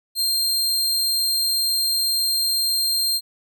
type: tone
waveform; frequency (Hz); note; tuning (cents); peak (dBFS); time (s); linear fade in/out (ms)
sawtooth; 4186; C8; 0; -16; 0.15-3.21; 50
effects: none